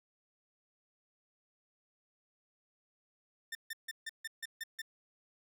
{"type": "tone bursts", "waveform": "sawtooth", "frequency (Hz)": 1799, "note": "A6", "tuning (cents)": 38, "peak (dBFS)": -35, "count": 8, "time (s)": [3.52, 4.818], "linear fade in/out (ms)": 5, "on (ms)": 31, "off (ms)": 150, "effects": []}